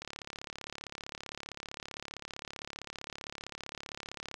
click train, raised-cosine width 0.2 ms, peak -23 dBFS, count 154, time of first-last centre 0.02-4.342 s, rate 35.4 Hz, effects none

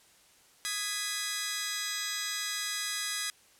10% pulse chord, G# minor, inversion second, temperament just, 1245.9 / 1661.2 / 1993.5 Hz, D#6 / G#6 / B6, +2 / 0 / +16 cents, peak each -32 / -27 / -26 dBFS, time 0.65-3.3 s, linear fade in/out 0 ms, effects white hiss -61 dBFS RMS until 3.59 s + low-pass 11000 Hz 12 dB/octave

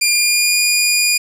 15% pulse tone with pitch glide, 2404 to 2435 Hz, D7 to D#7, +40 to -38 cents, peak -5 dBFS, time 0.01-1.18 s, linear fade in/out 10 ms, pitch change +22 cents, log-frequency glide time 0.12-0.59 s, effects none

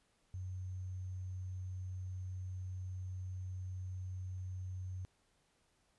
sine tone with sample-and-hold, 92.5 Hz, F#2, in tune, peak -40 dBFS, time 0.34-5.05 s, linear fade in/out 0 ms, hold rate 6300 Hz, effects pink hiss -75 dBFS RMS until 5.98 s + resampled to 24000 Hz

